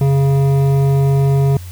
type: tone with hard clipping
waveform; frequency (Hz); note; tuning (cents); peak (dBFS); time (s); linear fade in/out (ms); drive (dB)
sine; 137.8; C#3; -10; -12; 0.01-1.57; 2; 11
effects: added 89 Hz sine -28 dBFS peak until 1.71 s + white hiss -41 dBFS RMS until 1.71 s